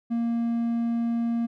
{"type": "tone", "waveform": "triangle", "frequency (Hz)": 233.1, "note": "A#3", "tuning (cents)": 0, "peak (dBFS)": -21, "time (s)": [0.1, 1.47], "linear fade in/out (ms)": 20, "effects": []}